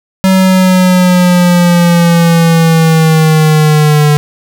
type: linear sweep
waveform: square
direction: down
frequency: 190 to 147.9 Hz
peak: -5 dBFS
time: 0.24-4.17 s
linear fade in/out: 0 ms
effects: none